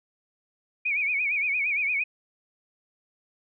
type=tone with vibrato; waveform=sine; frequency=2349 Hz; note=D7; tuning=in tune; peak=-23 dBFS; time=0.85-2.04 s; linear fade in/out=10 ms; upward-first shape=sine; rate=8.7 Hz; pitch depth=120 cents each way; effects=none